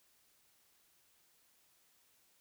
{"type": "silence", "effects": ["white hiss -71 dBFS RMS until 2.4 s"]}